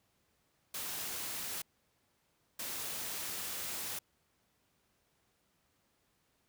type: noise bursts at uneven times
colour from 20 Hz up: white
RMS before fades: -40 dBFS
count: 2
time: 0.74-1.62 / 2.59-3.99 s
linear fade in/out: 5 ms
effects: pink hiss -75 dBFS RMS until 6.48 s + high-pass 60 Hz 12 dB/octave